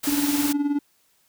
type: noise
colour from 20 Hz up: white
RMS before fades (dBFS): -28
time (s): 0.03-0.53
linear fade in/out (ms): 10
type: tone with tremolo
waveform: triangle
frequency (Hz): 288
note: D4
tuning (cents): -34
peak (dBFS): -16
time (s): 0.07-0.79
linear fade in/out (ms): 5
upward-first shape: sine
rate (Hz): 19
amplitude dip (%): 65
effects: white hiss -64 dBFS RMS until 1.28 s